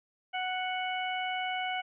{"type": "harmonic tone", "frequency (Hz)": 740, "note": "F#5", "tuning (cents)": 0, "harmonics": [1, 2, 3, 4], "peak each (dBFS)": [-33, -39, -37, -39], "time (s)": [0.33, 1.82], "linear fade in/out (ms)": 20, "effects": []}